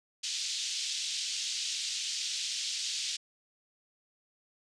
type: band-pass noise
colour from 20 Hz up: pink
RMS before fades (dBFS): -35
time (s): 0.23-3.17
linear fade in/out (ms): 10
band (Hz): 3200 to 6900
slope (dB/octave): 24
effects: resampled to 22050 Hz